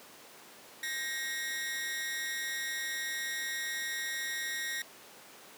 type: tone with amplitude modulation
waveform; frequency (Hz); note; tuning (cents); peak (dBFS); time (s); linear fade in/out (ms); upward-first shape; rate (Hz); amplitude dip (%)
sawtooth; 1876; A#6; +11; -27; 0.83-4.82; 2; sine; 287; 75
effects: pink hiss -52 dBFS RMS until 5.57 s + high-pass 300 Hz 12 dB/octave